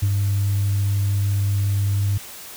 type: tone with ADSR envelope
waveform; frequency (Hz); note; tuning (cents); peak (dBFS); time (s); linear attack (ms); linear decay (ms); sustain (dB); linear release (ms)
sine; 99.7; G2; +30; -12; 0.02-2.18; 11; 51; -4; 8
effects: tanh soft clip ceiling -14 dBFS + white hiss -38 dBFS RMS until 2.56 s